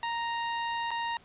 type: tone with dropouts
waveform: sawtooth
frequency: 932.3 Hz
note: A#5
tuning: in tune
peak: -26 dBFS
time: 0.03-1.17 s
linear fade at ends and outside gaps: 1 ms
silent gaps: 0.907-0.914 s
effects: pink hiss -58 dBFS RMS until 1.24 s + resampled to 8000 Hz